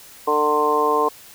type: harmonic tone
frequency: 150 Hz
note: D3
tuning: 37 cents sharp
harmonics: 2 / 3 / 4 / 5 / 6 / 7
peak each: -29 / -20 / -28 / -26 / -25 / -19 dBFS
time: 0.27-1.09 s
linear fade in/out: 10 ms
effects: white hiss -44 dBFS RMS until 1.34 s